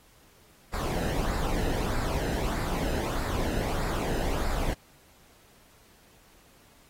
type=noise with flanger; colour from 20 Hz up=brown; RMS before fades=-29 dBFS; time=0.73-4.74 s; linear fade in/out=10 ms; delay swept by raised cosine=0.32 to 0.9 ms; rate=1.6 Hz; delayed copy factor=-0.55; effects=pink hiss -59 dBFS RMS until 6.89 s + AAC 48 kbps